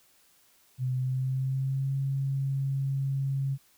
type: tone with pitch glide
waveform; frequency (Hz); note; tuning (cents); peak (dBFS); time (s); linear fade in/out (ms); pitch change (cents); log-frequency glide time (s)
sine; 128 to 136.4; C3 to C#3; -38 to -28; -26; 0.78-3.58; 50; +110; 0.91-1.94
effects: white hiss -63 dBFS RMS until 3.77 s